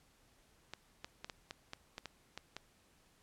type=clicks; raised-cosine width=0.2 ms; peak=-26 dBFS; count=10; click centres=0.736 / 1.045 / 1.245 / 1.298 / 1.509 / 1.734 / 1.981 / 2.057 / 2.376 / 2.566 s; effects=pink hiss -69 dBFS RMS until 3.22 s + low-pass 12000 Hz 12 dB/octave